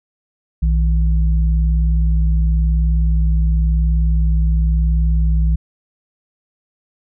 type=tone pair together; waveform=sine; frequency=60.03 / 161 Hz; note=B1 / E3; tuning=-48 / -41 cents; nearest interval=octave + perfect fourth; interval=1707 cents; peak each=-12 / -21 dBFS; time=0.62-5.56 s; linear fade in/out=10 ms; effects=none